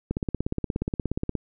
click train, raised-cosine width 3 ms, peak -13 dBFS, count 22, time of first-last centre 0.11-1.353 s, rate 16.9 Hz, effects none

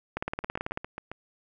two click trains, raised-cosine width 0.5 ms, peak -15 / -21 dBFS, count 12 / 6, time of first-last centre 0.17-0.774 / 0.44-1.116 s, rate 18.2 / 7.4 Hz, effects none

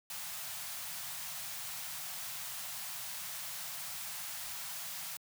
white band-stop noise, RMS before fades -42 dBFS, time 0.1-5.17 s, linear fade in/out 2 ms, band 190 to 620 Hz, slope 48 dB/octave, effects high-pass 100 Hz 12 dB/octave

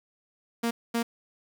sawtooth tone bursts at uneven times, 233 Hz, A#3, 1 cent flat, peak -21 dBFS, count 2, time 0.63-0.71 / 0.94-1.03 s, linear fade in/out 10 ms, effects 8-bit

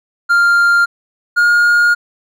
triangle tone pair in turn, 1396.9 / 1424.6 Hz, F6 / F6, 0 / +34 cents, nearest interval unison, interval 34 cents, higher second, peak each -6 dBFS, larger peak neither, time 0.29-0.86 / 1.36-1.95 s, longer second, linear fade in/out 20 ms, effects none

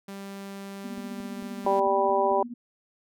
sawtooth tone, 197.2 Hz, G3, 11 cents sharp, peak -33 dBFS, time 0.08-1.8 s, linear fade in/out 5 ms
sine tone with tremolo, 240 Hz, B3, 49 cents flat, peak -32 dBFS, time 0.84-2.54 s, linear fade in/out 5 ms, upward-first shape triangle, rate 15 Hz, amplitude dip 85%
click train, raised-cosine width 2 ms, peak -35 dBFS, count 7, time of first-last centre 0.98-2.316 s, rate 4.49 Hz
harmonic tone, 196 Hz, G3, in tune, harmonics 2 / 3 / 4 / 5, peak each -26 / -26 / -26 / -26 dBFS, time 1.66-2.43 s, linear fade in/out 5 ms
effects none

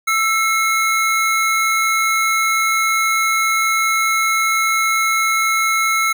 square tone pair together, 1323.9 / 2165 Hz, E6 / C#7, +7 / -41 cents, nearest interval major sixth, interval 852 cents, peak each -18 dBFS, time 0.07-6.13 s, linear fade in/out 10 ms, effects none

